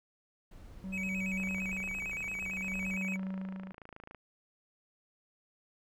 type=noise; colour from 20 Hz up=brown; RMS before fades=-50 dBFS; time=0.51-2.96 s; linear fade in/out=5 ms
type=tone with tremolo; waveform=triangle; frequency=190 Hz; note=F#3; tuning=46 cents sharp; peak=-32 dBFS; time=0.84-3.72 s; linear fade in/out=0 ms; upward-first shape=sine; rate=0.55 Hz; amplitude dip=90%
type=tone with vibrato; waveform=triangle; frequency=2407 Hz; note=D7; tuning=42 cents sharp; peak=-34 dBFS; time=0.92-3.17 s; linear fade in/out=20 ms; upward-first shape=square; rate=8.8 Hz; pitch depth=100 cents each way
type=click train; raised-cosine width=0.5 ms; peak=-33 dBFS; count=76; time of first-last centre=1.4-4.147 s; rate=27.3 Hz
effects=none